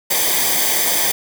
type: noise with comb filter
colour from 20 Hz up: white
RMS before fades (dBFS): -17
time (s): 0.1-1.12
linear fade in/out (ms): 10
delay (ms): 0.73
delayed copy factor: -0.7
effects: none